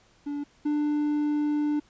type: tone pair in turn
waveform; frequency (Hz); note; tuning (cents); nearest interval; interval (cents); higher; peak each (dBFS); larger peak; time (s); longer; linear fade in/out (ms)
triangle; 288.8 / 296.6; D4 / D4; -29 / +17; unison; 46; second; -27 / -21; second; 0.26-0.44 / 0.65-1.8; second; 10
effects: pink hiss -61 dBFS RMS until 1.89 s + resampled to 16000 Hz